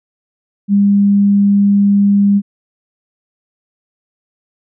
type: tone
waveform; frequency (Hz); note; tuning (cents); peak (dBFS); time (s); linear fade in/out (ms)
sine; 201.2; G3; +45; -7; 0.68-2.42; 50
effects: none